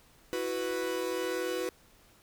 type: chord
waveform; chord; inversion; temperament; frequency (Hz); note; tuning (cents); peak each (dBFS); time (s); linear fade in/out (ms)
45% pulse; E suspended second; none; equal; 329.6 / 370 / 493.9; E4 / F#4 / B4; 0 / 0 / 0; -38 / -35 / -34; 0.33-1.69; 0
effects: pink hiss -61 dBFS RMS until 2.22 s